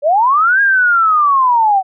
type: linear two-way sweep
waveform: sine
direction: up then down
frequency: 546 to 1638 to 743 Hz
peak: -8 dBFS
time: 0.02-1.83 s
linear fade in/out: 50 ms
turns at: 0.61 s
effects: none